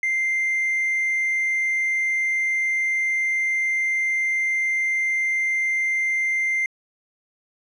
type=tone; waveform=triangle; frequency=2091 Hz; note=C7; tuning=2 cents flat; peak=-17 dBFS; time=0.03-6.66 s; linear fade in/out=2 ms; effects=tanh soft clip ceiling -15 dBFS + resampled to 24000 Hz